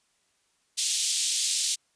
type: band-pass noise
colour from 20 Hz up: white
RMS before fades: -27 dBFS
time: 0.77-1.76 s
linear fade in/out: 20 ms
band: 3200 to 9100 Hz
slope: 24 dB/octave
effects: white hiss -70 dBFS RMS until 1.95 s + resampled to 22050 Hz